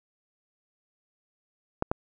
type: clicks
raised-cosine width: 1 ms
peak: -11 dBFS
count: 2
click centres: 1.824 / 1.915 s
effects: none